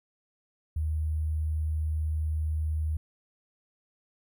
sine tone with sample-and-hold, 77.7 Hz, D#2, 2 cents flat, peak -26 dBFS, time 0.76-2.97 s, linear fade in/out 5 ms, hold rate 11025 Hz, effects none

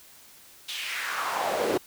brown noise with high-pass filter sweep, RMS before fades -29 dBFS, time 0.68-1.78 s, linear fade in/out 10 ms, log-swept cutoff 3500 to 360 Hz, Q 2.7, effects white hiss -52 dBFS RMS until 1.86 s

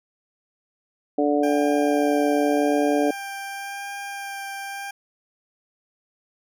harmonic tone, 146 Hz, D3, 10 cents flat, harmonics 2 / 3 / 4 / 5, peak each -21 / -24 / -24 / -26 dBFS, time 1.18-3.11 s, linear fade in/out 5 ms
20% pulse tone with vibrato, 795 Hz, G5, 24 cents sharp, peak -26 dBFS, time 1.43-4.91 s, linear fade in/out 5 ms, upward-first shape sine, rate 0.89 Hz, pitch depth 12 cents each way
effects none

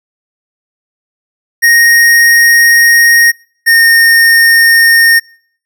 square tone pair in turn, 1864.7 / 1838 Hz, A#6 / A#6, 0 / -25 cents, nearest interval unison, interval 25 cents, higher first, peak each -4 dBFS, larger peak neither, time 1.62-3.32 / 3.66-5.2 s, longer first, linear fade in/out 20 ms, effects noise-tail reverb RT60 0.6 s tail -26 dB re dry

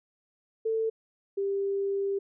sine tone pair in turn, 445.6 / 395.6 Hz, A4 / G4, +22 / +16 cents, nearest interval major second, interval 206 cents, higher first, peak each -25 / -26 dBFS, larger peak first, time 0.65-0.9 / 1.37-2.19 s, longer second, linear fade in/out 10 ms, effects none

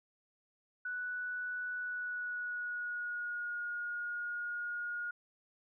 sine tone with pitch glide, 1480 to 1434.5 Hz, F#6 to F6, 0 to +46 cents, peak -36 dBFS, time 0.85-5.11 s, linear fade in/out 5 ms, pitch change -54 cents, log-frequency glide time 1.74-3.6 s, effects none

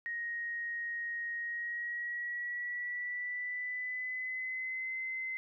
sine tone with pitch glide, 1875 to 2057 Hz, A#6 to C7, +10 to -30 cents, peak -35 dBFS, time 0.06-5.37 s, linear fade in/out 0 ms, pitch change +160 cents, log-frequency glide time 1.35-4.95 s, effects none

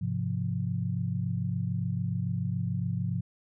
sine chord, F minor, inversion first, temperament equal, 103.83 / 130.81 / 174.61 Hz, Ab2 / C3 / F3, 0 / 0 / 0 cents, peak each -32 dBFS, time 0.01-3.21 s, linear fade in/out 10 ms, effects none

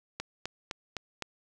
click train, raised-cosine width 0.2 ms, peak -17 dBFS, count 5, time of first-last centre 0.2-1.223 s, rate 3.91 Hz, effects none

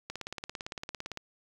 click train, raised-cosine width 0.2 ms, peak -20 dBFS, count 20, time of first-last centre 0.1-1.173 s, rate 17.7 Hz, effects 8-bit

